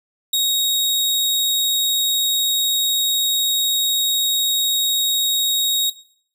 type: tone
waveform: sawtooth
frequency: 3768 Hz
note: A#7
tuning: 18 cents sharp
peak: -13 dBFS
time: 0.33-5.9 s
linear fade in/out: 5 ms
effects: noise-tail reverb RT60 0.6 s tail -18 dB re dry